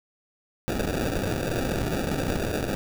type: noise with sample-and-hold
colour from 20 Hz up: violet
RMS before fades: -27 dBFS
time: 0.68-2.75 s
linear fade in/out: 0 ms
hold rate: 1050 Hz
effects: none